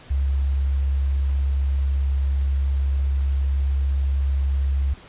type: tone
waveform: sine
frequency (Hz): 68.4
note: C#2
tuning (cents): -23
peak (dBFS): -18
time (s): 0.1-4.94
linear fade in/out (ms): 10
effects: pink hiss -46 dBFS RMS until 5.08 s + resampled to 8000 Hz